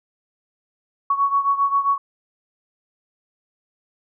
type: beating tone pair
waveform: sine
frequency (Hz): 1114 / 1121.5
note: C#6 / C#6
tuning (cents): +8 / +20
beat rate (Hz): 7.5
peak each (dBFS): -18 / -22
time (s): 1.1-1.98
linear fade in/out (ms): 5
effects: none